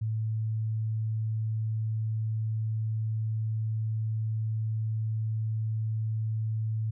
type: tone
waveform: sine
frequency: 110 Hz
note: A2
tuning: in tune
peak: -27 dBFS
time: 0.01-6.91 s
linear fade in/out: 10 ms
effects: none